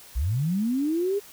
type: linear sweep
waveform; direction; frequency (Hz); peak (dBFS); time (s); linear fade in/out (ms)
sine; up; 51.1 to 415.3; -22; 0.15-1.2; 20
effects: white hiss -48 dBFS RMS until 1.32 s